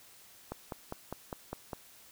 click train, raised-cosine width 1 ms, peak -23 dBFS, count 7, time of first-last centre 0.52-1.732 s, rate 4.95 Hz, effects white hiss -57 dBFS RMS until 2.11 s

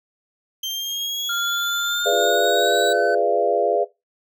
35% pulse linear sweep, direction up, 3136 to 3900 Hz, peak -22 dBFS, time 0.63-2.93 s, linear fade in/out 5 ms
triangle tone with pitch glide, 1396.9 to 1514.6 Hz, F6 to F#6, 0 to +40 cents, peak -22 dBFS, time 1.29-3.15 s, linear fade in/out 5 ms, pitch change +140 cents, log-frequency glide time 1.86-2.71 s
sine chord, G# diminished seventh, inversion none, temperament equal with one note detuned, 415.3 / 493.9 / 587.3 / 686.1 Hz, G#4 / B4 / D5 / F5, 0 / 0 / 0 / -31 cents, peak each -22 dBFS, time 2.05-3.85 s, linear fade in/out 20 ms
sine tone, 348.9 Hz, F4, 2 cents flat, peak -30 dBFS, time 2.12-3.76 s, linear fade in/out 5 ms
effects noise-tail reverb RT60 0.2 s tail -17 dB re dry

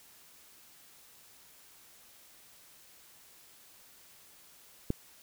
click, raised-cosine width 3 ms, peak -16 dBFS, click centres 4.904 s, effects white hiss -58 dBFS RMS until 5.22 s

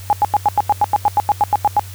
sine tone bursts, 830.6 Hz, G#5, in tune, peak -9 dBFS, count 15, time 0.1-1.795 s, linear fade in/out 0 ms, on 29 ms, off 90 ms, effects added 95 Hz sine -31 dBFS peak until 1.94 s + white hiss -39 dBFS RMS until 1.94 s

